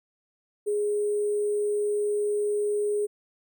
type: tone with sample-and-hold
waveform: sine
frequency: 415.3 Hz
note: G#4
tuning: in tune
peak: -23 dBFS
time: 0.66-3.07 s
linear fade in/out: 20 ms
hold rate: 8820 Hz
effects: none

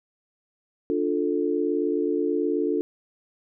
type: chord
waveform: sine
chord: D minor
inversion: none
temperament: just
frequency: 293.7 / 352.4 / 440.5 Hz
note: D4 / F4 / A4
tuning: 0 / +16 / +2 cents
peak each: -26 dBFS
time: 0.9-2.81 s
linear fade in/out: 0 ms
effects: none

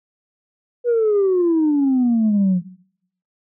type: exponential sweep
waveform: sine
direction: down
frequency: 490.8 to 176 Hz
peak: -12 dBFS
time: 0.84-2.62 s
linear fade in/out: 50 ms
effects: noise-tail reverb RT60 0.7 s tail -20 dB re dry + tanh soft clip ceiling -11 dBFS

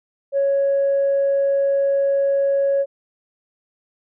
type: tone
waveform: sine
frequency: 554.4 Hz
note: C#5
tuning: in tune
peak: -14 dBFS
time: 0.32-2.86 s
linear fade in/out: 50 ms
effects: tanh soft clip ceiling -12 dBFS

